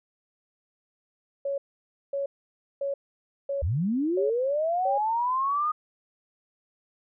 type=tone bursts; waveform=sine; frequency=557 Hz; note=C#5; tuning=8 cents sharp; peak=-26 dBFS; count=6; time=1.45-4.98 s; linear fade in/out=5 ms; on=130 ms; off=550 ms
type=linear sweep; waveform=sine; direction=up; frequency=61.8 to 1244.5 Hz; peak=-23 dBFS; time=3.62-5.72 s; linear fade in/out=10 ms
effects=none